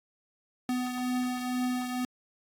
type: beating tone pair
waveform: square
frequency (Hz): 250 / 252.1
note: B3 / B3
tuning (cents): +21 / +36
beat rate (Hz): 2.1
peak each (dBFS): -30 / -38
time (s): 0.69-2.05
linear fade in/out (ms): 2
effects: AAC 64 kbps